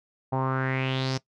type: tone with low-pass filter sweep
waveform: sawtooth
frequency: 131.7 Hz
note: C3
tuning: 12 cents sharp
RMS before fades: -27 dBFS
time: 0.32-1.18 s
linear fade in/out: 10 ms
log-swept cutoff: 810 to 5600 Hz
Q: 4.6
effects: noise-tail reverb RT60 0.1 s tail -18 dB re dry